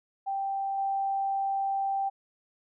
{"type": "tone with level steps", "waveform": "sine", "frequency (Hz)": 784, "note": "G5", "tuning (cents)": 0, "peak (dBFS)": [-28, -26], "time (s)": [0.26, 2.1], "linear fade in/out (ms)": 20, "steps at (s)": 0.78, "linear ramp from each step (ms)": 2, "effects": []}